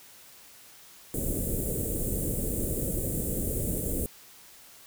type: band-stop noise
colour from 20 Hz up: pink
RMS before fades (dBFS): -30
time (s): 1.14-4.06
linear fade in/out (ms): 0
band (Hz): 560 to 7800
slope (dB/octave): 48
effects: white hiss -52 dBFS RMS until 4.86 s